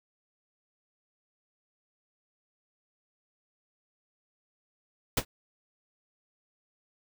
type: noise with exponential decay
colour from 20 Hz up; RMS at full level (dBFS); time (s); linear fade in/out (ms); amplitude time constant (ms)
pink; -19; 5.17-5.25; 5; 17
effects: none